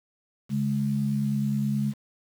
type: tone pair together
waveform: sine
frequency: 139.89 / 209.6 Hz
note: C#3 / G#3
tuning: +16 / +16 cents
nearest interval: perfect fifth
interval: 700 cents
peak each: -27 / -25 dBFS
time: 0.49-1.94 s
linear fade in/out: 50 ms
effects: 8-bit